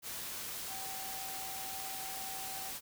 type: tone in noise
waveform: sine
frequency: 769 Hz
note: G5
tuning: 33 cents flat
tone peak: -46 dBFS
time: 0.67-2.73 s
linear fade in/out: 50 ms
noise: white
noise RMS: -42 dBFS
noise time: 0.02-2.81 s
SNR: -7 dB
effects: none